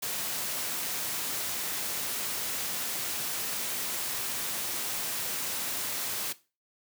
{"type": "noise", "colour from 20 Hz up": "white", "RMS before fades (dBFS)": -33, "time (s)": [0.02, 6.33], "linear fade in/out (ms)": 10, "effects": ["noise-tail reverb RT60 0.3 s tail -17 dB re dry", "high-pass 100 Hz 12 dB/octave"]}